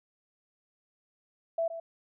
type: tone with echo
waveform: sine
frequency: 663 Hz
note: E5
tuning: 10 cents sharp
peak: -26 dBFS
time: 1.58-1.68 s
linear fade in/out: 5 ms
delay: 120 ms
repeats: 1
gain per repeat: -10 dB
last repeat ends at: 1.8 s
effects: none